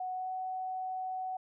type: tone with pitch glide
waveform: sine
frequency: 740 to 747.7 Hz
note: F#5 to F#5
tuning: 0 to +18 cents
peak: -34 dBFS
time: 0-1.37 s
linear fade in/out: 5 ms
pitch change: +18 cents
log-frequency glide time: 0.13-0.31 s
effects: none